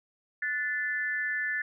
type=tone with amplitude modulation; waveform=sine; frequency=1753 Hz; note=A6; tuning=7 cents flat; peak=-24 dBFS; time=0.42-1.62 s; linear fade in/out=5 ms; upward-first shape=sine; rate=283 Hz; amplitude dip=85%; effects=none